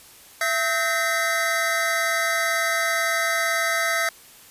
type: tone cluster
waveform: square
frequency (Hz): 669 / 1288 / 1557 / 1845 / 2045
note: E5 / E6 / G6 / A#6 / C7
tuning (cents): +25 / -41 / -12 / -18 / -40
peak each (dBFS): -28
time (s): 0.41-4.09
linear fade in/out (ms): 2
effects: white hiss -48 dBFS RMS until 4.5 s + resampled to 32000 Hz